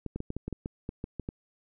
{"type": "clicks", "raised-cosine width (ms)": 3, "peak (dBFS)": -21, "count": 12, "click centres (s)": [0.063, 0.16, 0.204, 0.304, 0.366, 0.48, 0.527, 0.659, 0.891, 1.041, 1.197, 1.289], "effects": []}